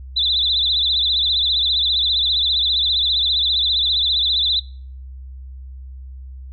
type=tone with vibrato; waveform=sine; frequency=3732 Hz; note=A#7; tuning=1 cent sharp; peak=-15 dBFS; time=0.16-4.6 s; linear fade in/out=10 ms; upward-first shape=sine; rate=15 Hz; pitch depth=140 cents each way; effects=noise-tail reverb RT60 0.5 s tail -24 dB re dry + added 65 Hz sine -32 dBFS peak until 6.52 s